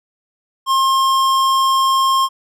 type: tone with tanh clipping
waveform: sine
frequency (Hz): 1067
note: C6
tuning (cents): +34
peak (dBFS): -14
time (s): 0.66-2.29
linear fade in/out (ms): 50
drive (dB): 18
effects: none